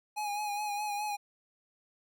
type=tone with vibrato; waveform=square; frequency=830.6 Hz; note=G#5; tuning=in tune; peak=-33 dBFS; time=0.16-1.17 s; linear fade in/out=20 ms; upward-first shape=sine; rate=4.8 Hz; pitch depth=36 cents each way; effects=none